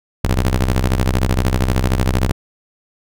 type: ring-modulated tone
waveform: sawtooth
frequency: 64 Hz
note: C2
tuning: 38 cents flat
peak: -7 dBFS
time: 0.24-2.32 s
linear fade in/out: 5 ms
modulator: 25.5 Hz
effects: none